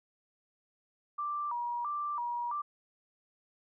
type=tone with vibrato; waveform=sine; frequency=1061 Hz; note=C6; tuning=24 cents sharp; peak=-32 dBFS; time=1.18-2.62 s; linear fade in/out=10 ms; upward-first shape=square; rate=1.5 Hz; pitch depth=180 cents each way; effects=none